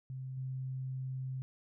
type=tone with level steps; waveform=sine; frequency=130.81 Hz; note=C3; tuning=in tune; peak=-39 / -36 dBFS; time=0.1-1.42 s; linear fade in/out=0 ms; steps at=0.37 s; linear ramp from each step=5 ms; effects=none